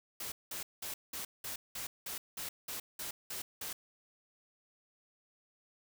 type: noise bursts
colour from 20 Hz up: white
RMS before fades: -41 dBFS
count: 12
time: 0.2-3.73 s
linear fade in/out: 5 ms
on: 120 ms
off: 190 ms
effects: none